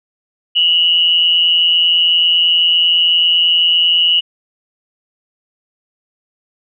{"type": "tone with amplitude modulation", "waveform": "sine", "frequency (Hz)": 2923, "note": "F#7", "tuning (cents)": -22, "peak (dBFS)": -6, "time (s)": [0.55, 4.21], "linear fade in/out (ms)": 20, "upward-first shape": "sine", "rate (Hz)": 170, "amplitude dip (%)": 65, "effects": []}